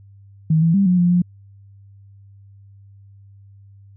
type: tone with pitch steps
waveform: sine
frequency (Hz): 158.5 / 165.1 / 197.5 / 180.4 / 175.4 / 177.2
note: D#3 / E3 / G3 / F#3 / F3 / F3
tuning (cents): +32 / +3 / +13 / -44 / +8 / +25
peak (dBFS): -12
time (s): 0.5-1.22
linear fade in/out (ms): 5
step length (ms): 120
effects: added 99 Hz sine -43 dBFS peak until 3.96 s